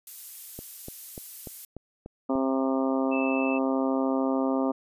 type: noise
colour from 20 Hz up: violet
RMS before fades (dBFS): -39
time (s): 0.07-1.65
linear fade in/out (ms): 2
type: click train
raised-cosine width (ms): 2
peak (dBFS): -25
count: 7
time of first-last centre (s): 0.59-2.355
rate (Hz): 3.4
type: harmonic tone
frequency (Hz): 133.2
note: C3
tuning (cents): +31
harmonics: 2 / 3 / 4 / 5 / 6 / 7 / 8 / 9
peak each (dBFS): -25 / -33 / -31 / -33 / -38 / -37 / -41 / -38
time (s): 2.29-4.72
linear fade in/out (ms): 10
type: tone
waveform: sine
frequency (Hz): 2637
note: E7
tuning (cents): 0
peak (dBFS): -32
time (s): 3.11-3.59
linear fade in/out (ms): 20
effects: resampled to 32000 Hz